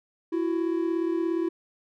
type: tone pair together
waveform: triangle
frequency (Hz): 332.9 / 370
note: E4 / F#4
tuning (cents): +17 / 0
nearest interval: major second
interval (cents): 183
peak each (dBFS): -23 / -28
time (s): 0.32-1.49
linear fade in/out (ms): 10
effects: none